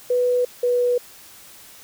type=tone pair in turn; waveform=sine; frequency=493.9 / 489.4 Hz; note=B4 / B4; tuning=0 / -16 cents; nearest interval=unison; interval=16 cents; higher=first; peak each=-16 dBFS; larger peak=neither; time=0.1-0.45 / 0.63-0.98 s; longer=neither; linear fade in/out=5 ms; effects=white hiss -45 dBFS RMS until 1.83 s